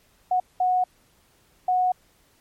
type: tone bursts at uneven times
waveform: sine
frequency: 733 Hz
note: F#5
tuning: 16 cents flat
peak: -18 dBFS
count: 3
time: 0.31-0.4 / 0.6-0.84 / 1.68-1.92 s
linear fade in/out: 5 ms
effects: pink hiss -61 dBFS RMS until 2.4 s + MP3 64 kbps